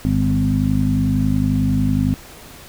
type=harmonic tone with a mistuned harmonic; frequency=51 Hz; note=G#1; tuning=31 cents flat; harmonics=1 / 2 / 3 / 4 / 5; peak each=-24 / -21 / -21 / -22 / -19 dBFS; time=0.05-2.14 s; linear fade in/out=0 ms; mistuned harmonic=2; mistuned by=-26 cents; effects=pink hiss -40 dBFS RMS until 2.68 s